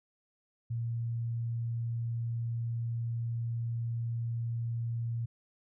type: tone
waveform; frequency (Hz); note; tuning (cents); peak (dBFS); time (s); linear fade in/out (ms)
sine; 116.54; A#2; 0; -31; 0.7-5.26; 10
effects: none